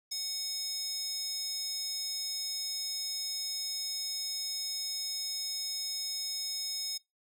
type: tone with high-pass filter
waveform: square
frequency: 740 Hz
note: F#5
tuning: in tune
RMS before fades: -36 dBFS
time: 0.11-6.98 s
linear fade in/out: 10 ms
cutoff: 5300 Hz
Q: 4.4
effects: noise-tail reverb RT60 0.2 s tail -23 dB re dry